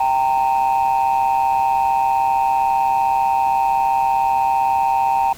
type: tone pair together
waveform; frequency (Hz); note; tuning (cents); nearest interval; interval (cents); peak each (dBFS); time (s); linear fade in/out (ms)
sine; 784 / 919.5; G5 / A#5; 0 / -24; minor third; 276; -15; 0-5.33; 5
effects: tanh soft clip ceiling -11 dBFS + pink hiss -40 dBFS RMS until 5.37 s